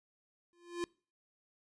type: tone with exponential growth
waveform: square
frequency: 346.9 Hz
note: F4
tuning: 12 cents flat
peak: -32 dBFS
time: 0.53-0.84 s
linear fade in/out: 0 ms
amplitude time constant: 66 ms
effects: noise-tail reverb RT60 0.4 s tail -25 dB re dry + resampled to 22050 Hz